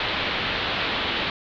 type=low-pass noise; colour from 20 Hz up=white; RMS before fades=-26 dBFS; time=0-1.3 s; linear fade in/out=2 ms; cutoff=3900 Hz; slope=48 dB/octave; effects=none